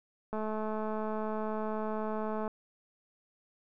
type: click train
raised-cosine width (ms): 1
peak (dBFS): -23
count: 465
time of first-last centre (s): 0.33-2.478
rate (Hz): 216
effects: none